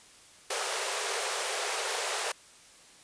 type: high-pass noise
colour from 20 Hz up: pink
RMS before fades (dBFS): -32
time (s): 0.5-2.32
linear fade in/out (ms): 5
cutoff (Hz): 390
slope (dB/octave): 96
effects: white hiss -55 dBFS RMS until 3.03 s + resampled to 22050 Hz